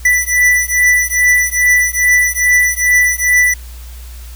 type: beating tone pair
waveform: square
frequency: 1975.5 / 1977.9 Hz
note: B6 / B6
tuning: 0 / +2 cents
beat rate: 2.4 Hz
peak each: -13 dBFS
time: 0.05-3.54 s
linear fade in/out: 5 ms
effects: added 60 Hz sine -28 dBFS peak until 4.35 s + white hiss -40 dBFS RMS until 4.35 s